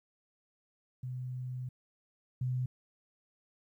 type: tone pair in turn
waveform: sine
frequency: 126.7 / 126.7 Hz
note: B2 / B2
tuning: +45 / +45 cents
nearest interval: unison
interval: 0 cents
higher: neither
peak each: -36 / -30 dBFS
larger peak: second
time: 1.03-1.69 / 2.41-2.66 s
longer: first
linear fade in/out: 5 ms
effects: 12-bit